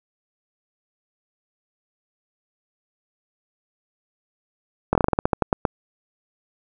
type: slowing click train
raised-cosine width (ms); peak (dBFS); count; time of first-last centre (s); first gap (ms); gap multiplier
1; -3; 13; 4.93-5.652; 22; 1.17
effects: none